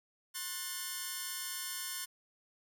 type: chord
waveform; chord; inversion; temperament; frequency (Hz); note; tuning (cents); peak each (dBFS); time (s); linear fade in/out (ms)
5% pulse; F# diminished; second; just; 1065.6 / 1480 / 1776; C6 / F#6 / A6; +31 / 0 / +16; -32; 0.34-2.06; 20
effects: none